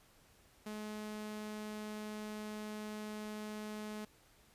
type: tone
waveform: sawtooth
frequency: 212.7 Hz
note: G#3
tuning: 42 cents sharp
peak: -38 dBFS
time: 0.66-4.05 s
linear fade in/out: 5 ms
effects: pink hiss -66 dBFS RMS until 4.54 s + resampled to 32000 Hz

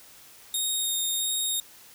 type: tone with vibrato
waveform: 15% pulse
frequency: 3709 Hz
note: A#7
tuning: 9 cents flat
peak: -19 dBFS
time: 0.54-1.6 s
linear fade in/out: 2 ms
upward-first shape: sine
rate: 1.5 Hz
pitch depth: 11 cents each way
effects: white hiss -51 dBFS RMS until 1.94 s

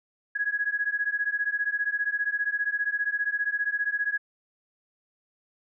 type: beating tone pair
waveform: sine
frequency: 1660 / 1675 Hz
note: G#6 / G#6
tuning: -1 / +14 cents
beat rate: 15 Hz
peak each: -28 dBFS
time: 0.35-4.18 s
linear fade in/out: 10 ms
effects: none

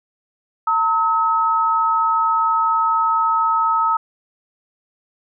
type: tone pair together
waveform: sine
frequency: 907.2 / 1283 Hz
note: A#5 / E6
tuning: -47 / -47 cents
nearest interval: tritone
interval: 600 cents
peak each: -19 / -16 dBFS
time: 0.67-3.97 s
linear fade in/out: 5 ms
effects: none

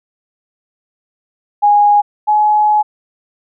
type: tone pair in turn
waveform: sine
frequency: 825 / 845.3 Hz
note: G#5 / G#5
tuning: -12 / +30 cents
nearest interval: unison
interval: 42 cents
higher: second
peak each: -6 / -8 dBFS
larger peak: first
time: 1.62-2.02 / 2.27-2.83 s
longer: second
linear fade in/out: 20 ms
effects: none

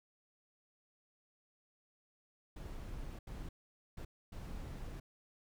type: noise bursts at uneven times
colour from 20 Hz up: brown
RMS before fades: -45 dBFS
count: 4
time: 2.56-3.19 / 3.27-3.49 / 3.97-4.05 / 4.32-5 s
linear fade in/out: 5 ms
effects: none

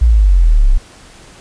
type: exponential sweep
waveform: sine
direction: down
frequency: 61.1 to 30.87 Hz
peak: -5 dBFS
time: 0.01-0.78 s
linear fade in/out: 10 ms
effects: pink hiss -40 dBFS RMS until 1.4 s + resampled to 22050 Hz

